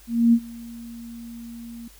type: tone with ADSR envelope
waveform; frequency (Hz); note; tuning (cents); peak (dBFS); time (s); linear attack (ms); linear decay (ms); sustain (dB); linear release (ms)
sine; 233.1; A#3; 0; -11; 0.07-1.88; 260; 63; -24; 4
effects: added 50 Hz sine -50 dBFS peak until 1.99 s + white hiss -52 dBFS RMS until 1.99 s